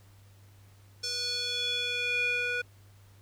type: tone with band-pass filter sweep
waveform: square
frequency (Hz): 487.4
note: B4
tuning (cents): -23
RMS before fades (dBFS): -31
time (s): 1.03-2.62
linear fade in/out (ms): 10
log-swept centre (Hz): 5200 to 1900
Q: 4.7
effects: added 99 Hz sine -54 dBFS peak until 3.21 s + pink hiss -63 dBFS RMS until 3.21 s